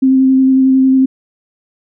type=tone with vibrato; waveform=sine; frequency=263.5 Hz; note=C4; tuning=12 cents sharp; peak=-6 dBFS; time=0.02-1.06 s; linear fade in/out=10 ms; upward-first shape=square; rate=11 Hz; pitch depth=10 cents each way; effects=none